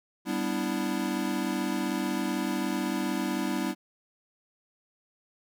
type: chord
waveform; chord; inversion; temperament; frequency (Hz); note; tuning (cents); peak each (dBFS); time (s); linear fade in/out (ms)
square; E minor seventh; first; equal; 196 / 246.9 / 293.7 / 329.6; G3 / B3 / D4 / E4; 0 / 0 / 0 / 0; -34; 0.25-3.75; 50
effects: none